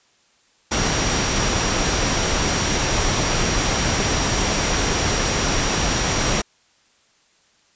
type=tone in noise; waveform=sine; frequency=5680 Hz; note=F8; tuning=28 cents sharp; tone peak=-29 dBFS; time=0.71-6.42 s; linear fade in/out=10 ms; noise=pink; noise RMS=-20 dBFS; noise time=0.71-6.42 s; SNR=-12 dB; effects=white hiss -59 dBFS RMS until 7.75 s + resampled to 16000 Hz